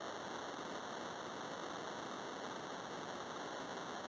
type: noise with sample-and-hold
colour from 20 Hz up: violet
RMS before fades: -45 dBFS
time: 0-4.07 s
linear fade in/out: 10 ms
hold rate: 2450 Hz
effects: high-pass 200 Hz 12 dB/octave + resampled to 16000 Hz